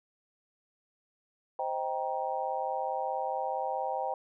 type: chord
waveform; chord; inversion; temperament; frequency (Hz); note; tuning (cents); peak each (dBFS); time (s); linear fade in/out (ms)
sine; C minor seventh; none; just; 523.3 / 627.9 / 784.9 / 941.9; C5 / Eb5 / G5 / Bb5; 0 / +16 / +2 / +18; -36 / -38 / -33 / -37; 1.59-4.14; 2
effects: none